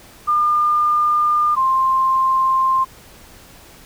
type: tone pair in turn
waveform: sine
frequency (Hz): 1206 / 1052.9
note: D6 / C6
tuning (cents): +46 / +11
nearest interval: major second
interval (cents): 235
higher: first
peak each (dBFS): -13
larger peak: neither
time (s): 0.27-1.56 / 1.56-2.85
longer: neither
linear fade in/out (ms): 20
effects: pink hiss -44 dBFS RMS until 3.85 s